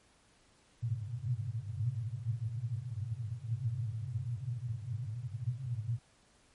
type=band-pass noise; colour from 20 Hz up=white; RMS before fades=-37 dBFS; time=0.82-5.99 s; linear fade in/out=10 ms; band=100 to 130 Hz; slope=96 dB/octave; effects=pink hiss -66 dBFS RMS until 6.54 s + MP3 48 kbps